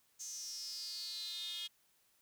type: tone with high-pass filter sweep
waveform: square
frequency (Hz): 192.6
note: G3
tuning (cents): -30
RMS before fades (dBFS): -44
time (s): 0.19-1.68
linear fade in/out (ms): 20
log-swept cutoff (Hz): 6400 to 3300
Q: 9.3
effects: white hiss -73 dBFS RMS until 2.21 s